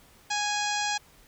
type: harmonic tone with a mistuned harmonic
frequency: 829 Hz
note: G#5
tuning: 3 cents flat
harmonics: 1 / 2 / 3 / 4 / 5 / 6 / 7 / 8 / 9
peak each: -30 / -33 / -35 / -36 / -37 / -38 / -38 / -39 / -40 dBFS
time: 0.3-0.98 s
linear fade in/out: 10 ms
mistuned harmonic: 9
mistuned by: +19 cents
effects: pink hiss -57 dBFS RMS until 1.27 s